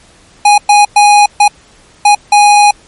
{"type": "tone bursts at uneven times", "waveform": "square", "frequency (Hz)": 826, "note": "G#5", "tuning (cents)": -10, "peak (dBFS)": -3, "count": 6, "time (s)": [[0.45, 0.58], [0.69, 0.85], [0.96, 1.26], [1.4, 1.48], [2.05, 2.15], [2.32, 2.71]], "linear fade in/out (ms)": 5, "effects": ["pink hiss -43 dBFS RMS until 2.87 s", "MP3 48 kbps"]}